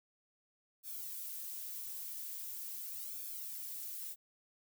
violet noise with flanger, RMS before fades -44 dBFS, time 0.83-4.16 s, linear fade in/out 50 ms, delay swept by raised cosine 1 to 4.2 ms, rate 0.42 Hz, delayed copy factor -0.7, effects none

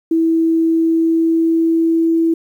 sine tone with pitch glide, 326.9 to 329.2 Hz, E4 to E4, -14 to -2 cents, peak -11 dBFS, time 0.11-2.34 s, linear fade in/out 5 ms, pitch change +12 cents, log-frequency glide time 0.67-2.17 s, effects 8-bit

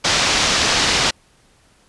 white low-pass noise, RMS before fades -17 dBFS, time 0.04-1.11 s, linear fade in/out 10 ms, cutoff 5900 Hz, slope 24 dB/octave, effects pink hiss -55 dBFS RMS until 1.88 s + resampled to 24000 Hz

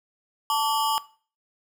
square ring-modulated tone, 1016 Hz, B5, 49 cents sharp, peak -19 dBFS, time 0.5-0.98 s, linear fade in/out 0 ms, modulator 133 Hz, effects noise-tail reverb RT60 0.4 s tail -18 dB re dry

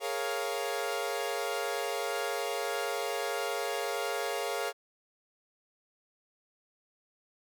sawtooth chord, Bb minor seventh, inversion third, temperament equal, 415.3 / 466.2 / 554.4 / 698.5 Hz, Ab4 / Bb4 / Db5 / F5, 0 / 0 / 0 / 0 cents, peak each -33 dBFS, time 0-4.73 s, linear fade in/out 50 ms, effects none

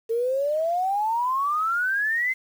sine exponential sweep, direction up, 447.4 to 2093 Hz, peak -21 dBFS, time 0.09-2.34 s, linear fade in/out 20 ms, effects 8-bit

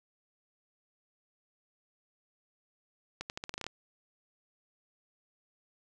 accelerating click train, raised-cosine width 0.2 ms, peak -20 dBFS, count 10, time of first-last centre 3.21-3.666 s, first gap 89 ms, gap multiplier 0.85, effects none

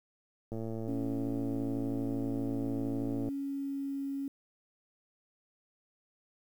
click train, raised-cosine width 2 ms, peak -26 dBFS, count 311, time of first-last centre 0.52-3.288 s, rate 112 Hz
sine tone with vibrato, 277.2 Hz, C#4, in tune, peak -33 dBFS, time 0.88-4.28 s, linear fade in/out 2 ms, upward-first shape triangle, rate 0.54 Hz, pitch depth 8 cents each way
effects 10-bit

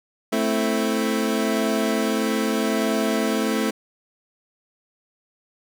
25% pulse chord, A minor, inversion none, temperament equal, 220 / 261.6 / 329.6 Hz, A3 / C4 / E4, 0 / 0 / 0 cents, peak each -19 / -22 / -23 dBFS, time 0.32-3.71 s, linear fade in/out 10 ms, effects none

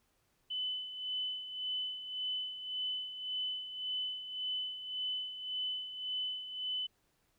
sine tone with tremolo, 3013 Hz, F#7, 31 cents sharp, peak -33 dBFS, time 0.5-6.87 s, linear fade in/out 10 ms, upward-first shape sine, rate 1.8 Hz, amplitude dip 65%, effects pink hiss -75 dBFS RMS until 7.38 s

